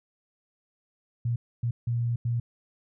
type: tone bursts at uneven times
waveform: sine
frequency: 118.5 Hz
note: A#2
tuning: 29 cents sharp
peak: -24 dBFS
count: 4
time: 1.25-1.36 / 1.63-1.71 / 1.87-2.16 / 2.25-2.4 s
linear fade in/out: 5 ms
effects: none